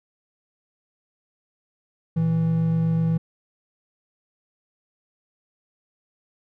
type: tone pair together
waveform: triangle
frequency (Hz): 115.6 / 163.48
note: A#2 / E3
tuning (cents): -14 / -14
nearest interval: tritone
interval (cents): 600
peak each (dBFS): -26 / -17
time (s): 2.16-3.18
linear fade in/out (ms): 10
effects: none